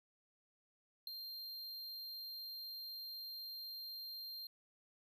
square tone with ADSR envelope, 4184 Hz, C8, 1 cent flat, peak -38 dBFS, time 1.07-4.47 s, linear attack 3 ms, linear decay 5 ms, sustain -8 dB, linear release 3 ms, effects none

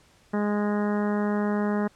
harmonic tone, 207.2 Hz, G#3, 4 cents flat, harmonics 1 / 2 / 3 / 4 / 5 / 6 / 7 / 8 / 9, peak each -24 / -30 / -34 / -36 / -38 / -40 / -41 / -42 / -43 dBFS, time 0.33-1.88 s, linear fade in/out 10 ms, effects pink hiss -59 dBFS RMS until 1.95 s + low-pass 9000 Hz 12 dB/octave

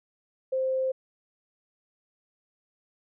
sine tone, 523.3 Hz, C5, in tune, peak -24 dBFS, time 0.52-0.92 s, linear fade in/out 10 ms, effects none

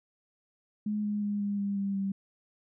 sine tone with pitch steps, 210.3 / 207.8 / 205.3 / 202.8 / 200.3 / 197.92 / 195.54 Hz, G#3 / G#3 / G#3 / G#3 / G3 / G3 / G3, +22 / +1 / -20 / -41 / +38 / +17 / -4 cents, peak -28 dBFS, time 0.86-2.12 s, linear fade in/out 5 ms, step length 180 ms, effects none

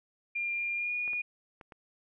sine tone with pitch glide, 2399 to 2444 Hz, D7 to D#7, +36 to -32 cents, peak -30 dBFS, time 0.35-1.22 s, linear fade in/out 10 ms, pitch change +32 cents, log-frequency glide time 0.75-0.93 s
clicks, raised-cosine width 0.5 ms, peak -33 dBFS, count 4, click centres 1.078 / 1.133 / 1.612 / 1.722 s
effects none

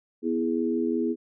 sine chord, E major, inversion second, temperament equal, 246.9 / 329.6 / 415.3 Hz, B3 / E4 / G#4, 0 / 0 / 0 cents, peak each -27 / -27 / -29 dBFS, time 0.22-1.16 s, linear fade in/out 50 ms, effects none

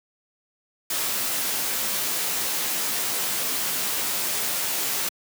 white noise with comb filter, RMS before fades -26 dBFS, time 0.9-5.09 s, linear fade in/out 5 ms, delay 15 ms, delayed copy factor +0.55, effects high-pass 150 Hz 12 dB/octave

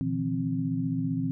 sine tone cluster, 120.4 / 153.1 / 168.4 / 264 Hz, B2 / D#3 / E3 / C4, -44 / -28 / +37 / +16 cents, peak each -33 / -35 / -31 / -29 dBFS, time 0.01-1.31 s, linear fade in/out 0 ms, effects none

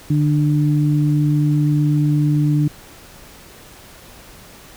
sine tone pair together, 148.6 / 297.5 Hz, D3 / D4, +21 / +22 cents, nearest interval octave, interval 1201 cents, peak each -14 / -19 dBFS, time 0.1-2.68 s, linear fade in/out 5 ms, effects pink hiss -42 dBFS RMS until 4.76 s

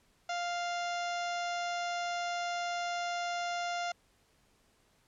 harmonic tone with a mistuned harmonic, 698.5 Hz, F5, in tune, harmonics 1 / 2 / 3 / 4 / 5 / 6 / 7 / 8 / 9 / 10, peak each -34 / -40 / -44 / -46 / -48 / -50 / -51 / -52 / -53 / -54 dBFS, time 0.29-3.92 s, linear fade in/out 5 ms, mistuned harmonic 7, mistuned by +57 cents, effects pink hiss -69 dBFS RMS until 5.07 s + low-pass 11000 Hz 12 dB/octave

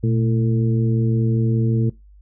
harmonic tone with a mistuned harmonic, 111.8 Hz, A2, 28 cents sharp, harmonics 1 / 2 / 3 / 4, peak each -17 / -23 / -27 / -29 dBFS, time 0.03-1.9 s, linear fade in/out 10 ms, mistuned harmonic 1, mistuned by +99 cents, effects noise-tail reverb RT60 0.2 s tail -21 dB re dry + added 50 Hz sine -44 dBFS peak until 2.21 s

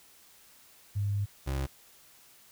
sine / 30% pulse tone pair in turn, 101.4 / 67.68 Hz, G#2 / C#2, -41 / -41 cents, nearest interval perfect fifth, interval 700 cents, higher first, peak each -27 dBFS, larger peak neither, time 0.95-1.26 / 1.46-1.67 s, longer first, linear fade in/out 20 ms, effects white hiss -58 dBFS RMS until 2.51 s

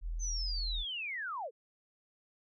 sine tone, 41.2 Hz, E1, in tune, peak -34 dBFS, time 0.01-0.85 s, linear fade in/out 50 ms
sine linear sweep, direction down, 6272 to 408.2 Hz, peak -36 dBFS, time 0.19-1.51 s, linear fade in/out 50 ms
effects none

